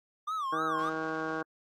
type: tone with vibrato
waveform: triangle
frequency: 1173 Hz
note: D6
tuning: 2 cents flat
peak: -29 dBFS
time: 0.27-0.9 s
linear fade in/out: 10 ms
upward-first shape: sine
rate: 3.4 Hz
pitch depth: 180 cents each way
type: harmonic tone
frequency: 159 Hz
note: D#3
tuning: 38 cents sharp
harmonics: 1 / 2 / 3 / 4 / 5 / 6 / 7 / 8 / 9 / 10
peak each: -47 / -37 / -38 / -42 / -42 / -49 / -39 / -48 / -40 / -42 dBFS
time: 0.52-1.43 s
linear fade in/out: 10 ms
type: click train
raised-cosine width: 0.2 ms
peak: -36 dBFS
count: 115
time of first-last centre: 0.79-1.41 s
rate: 184 Hz
effects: AAC 64 kbps

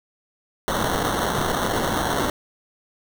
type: noise with sample-and-hold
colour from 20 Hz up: violet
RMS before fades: -23 dBFS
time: 0.68-2.3 s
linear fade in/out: 0 ms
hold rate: 2450 Hz
effects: none

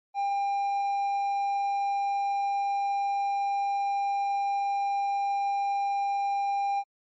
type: tone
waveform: triangle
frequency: 799 Hz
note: G5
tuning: 33 cents sharp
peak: -23 dBFS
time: 0.14-6.84 s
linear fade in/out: 50 ms
effects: MP3 32 kbps

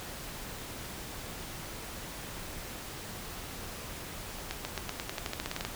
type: accelerating click train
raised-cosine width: 0.2 ms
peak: -16 dBFS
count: 15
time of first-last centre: 4.51-5.65 s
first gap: 140 ms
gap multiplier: 0.91
effects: pink hiss -42 dBFS RMS until 5.75 s

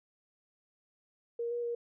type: tone with pitch steps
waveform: sine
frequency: 469.5 / 478 / 472.7 Hz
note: A#4 / A#4 / A#4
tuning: +12 / +43 / +24 cents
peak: -32 dBFS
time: 1.39-1.75 s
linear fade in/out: 5 ms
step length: 120 ms
effects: none

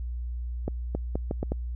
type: accelerating click train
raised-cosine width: 2 ms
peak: -15 dBFS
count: 6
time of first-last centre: 0.68-1.52 s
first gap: 270 ms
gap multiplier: 0.76
effects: added 60 Hz sine -30 dBFS peak until 1.75 s

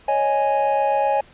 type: chord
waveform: triangle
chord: C# suspended second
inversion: none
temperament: equal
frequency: 554.4 / 622.3 / 830.6 Hz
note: C#5 / D#5 / G#5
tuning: 0 / 0 / 0 cents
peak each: -20 / -23 / -17 dBFS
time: 0.08-1.21 s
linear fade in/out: 5 ms
effects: pink hiss -50 dBFS RMS until 1.33 s + resampled to 8000 Hz

